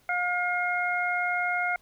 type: harmonic tone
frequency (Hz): 713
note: F5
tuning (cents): +36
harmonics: 1 / 2 / 3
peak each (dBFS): -29 / -29 / -29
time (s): 0.09-1.76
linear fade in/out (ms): 2
effects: pink hiss -63 dBFS RMS until 1.81 s